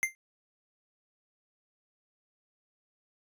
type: tone with exponential decay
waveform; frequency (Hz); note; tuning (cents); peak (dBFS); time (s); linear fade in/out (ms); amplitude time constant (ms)
square; 2093; C7; 0; -22; 0.03-0.15; 0; 24
effects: resampled to 32000 Hz